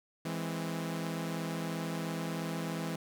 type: chord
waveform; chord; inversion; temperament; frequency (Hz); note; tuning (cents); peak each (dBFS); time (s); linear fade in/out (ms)
sawtooth; E augmented; none; equal; 164.81 / 207.7 / 261.6; E3 / G#3 / B#3; 0 / 0 / 0; -32 / -37 / -38; 0.25-2.96; 5
effects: none